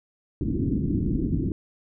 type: low-pass noise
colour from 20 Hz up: white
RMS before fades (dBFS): -25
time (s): 0.41-1.52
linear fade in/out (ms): 2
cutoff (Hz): 330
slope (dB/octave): 48
effects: none